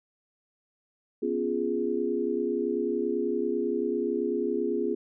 sine chord, C# dominant seventh, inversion third, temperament equal with one note detuned, 246.9 / 277.2 / 347.6 / 415.3 Hz, B3 / C#4 / E#4 / G#4, 0 / 0 / -8 / 0 cents, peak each -32 / -34 / -30 / -29 dBFS, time 1.22-4.95 s, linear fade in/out 10 ms, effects none

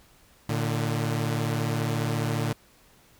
sawtooth tone pair together, 114.06 / 148.7 Hz, A#2 / D3, -37 / +22 cents, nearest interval perfect fourth, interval 459 cents, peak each -23 / -25 dBFS, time 0.49-2.53 s, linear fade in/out 5 ms, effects pink hiss -58 dBFS RMS until 3.19 s

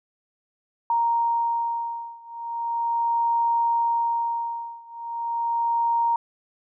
sine beating tone pair, 932.3 / 932.68 Hz, A#5 / A#5, 0 / +1 cents, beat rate 0.38 Hz, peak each -24 / -25 dBFS, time 0.9-6.16 s, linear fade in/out 2 ms, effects none

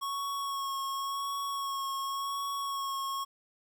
square tone with vibrato, 1102 Hz, C#6, 11 cents flat, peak -33 dBFS, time 0.01-3.25 s, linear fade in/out 20 ms, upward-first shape sine, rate 0.91 Hz, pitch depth 20 cents each way, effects 11-bit

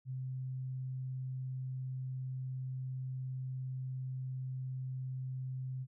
sine tone, 129.8 Hz, C3, 13 cents flat, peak -37 dBFS, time 0.05-5.87 s, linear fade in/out 50 ms, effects none

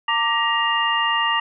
sine tone cluster, 915 / 1172 / 1891 / 2809 Hz, A#5 / D6 / A#6 / F7, -32 / -4 / +24 / +9 cents, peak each -23 dBFS, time 0.08-1.4 s, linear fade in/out 5 ms, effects none

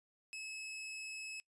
sawtooth tone, 2585 Hz, E7, 34 cents flat, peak -40 dBFS, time 0.33-1.4 s, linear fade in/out 0 ms, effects noise-tail reverb RT60 0.1 s tail -23 dB re dry + resampled to 24000 Hz

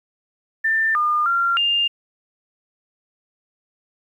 sine tone with pitch steps, 1786 / 1211 / 1380 / 2806 Hz, A6 / D#6 / F6 / F7, +25 / -47 / -21 / +8 cents, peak -16 dBFS, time 0.64-1.88 s, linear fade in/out 10 ms, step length 310 ms, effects 9-bit

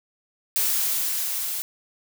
blue noise with level ramp, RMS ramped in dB -22 to -29 dBFS, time 0.56-1.62 s, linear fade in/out 0 ms, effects none

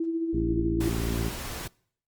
sine tone with tremolo, 329.6 Hz, E4, in tune, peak -24 dBFS, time 0-0.89 s, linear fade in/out 5 ms, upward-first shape sine, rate 14 Hz, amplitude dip 45%
harmonic tone, 56.7 Hz, A#1, 47 cents flat, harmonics 1 / 2 / 3 / 4 / 5 / 6 / 7, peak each -30 / -33 / -35 / -36 / -37 / -38 / -38 dBFS, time 0.33-1.29 s, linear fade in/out 5 ms
pink noise, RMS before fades -36 dBFS, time 0.8-1.68 s, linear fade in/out 10 ms
effects noise-tail reverb RT60 0.6 s tail -25 dB re dry + Opus 24 kbps

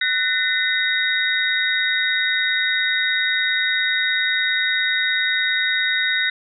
sine tone cluster, 1495 / 1825 / 2020 / 3761 Hz, F#6 / A#6 / B6 / A#7, +17 / -37 / +39 / +15 cents, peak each -23 dBFS, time 0.01-6.3 s, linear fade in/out 5 ms, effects none

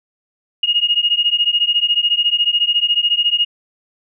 sine beating tone pair, 2857 / 2871 Hz, F7 / F7, +39 / +47 cents, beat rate 14 Hz, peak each -16 dBFS, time 0.63-3.45 s, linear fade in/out 5 ms, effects none

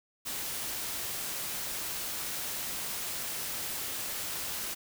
white noise, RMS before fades -36 dBFS, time 0.25-4.75 s, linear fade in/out 20 ms, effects none

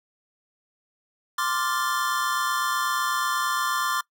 square chord, D minor seventh, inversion third, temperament equal, 1046.5 / 1174.7 / 1396.9 / 1760 Hz, C6 / D6 / F6 / A6, 0 / 0 / 0 / 0 cents, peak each -29 / -28 / -31 / -33 dBFS, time 1.38-4.01 s, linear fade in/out 5 ms, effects noise-tail reverb RT60 0.1 s tail -22 dB re dry

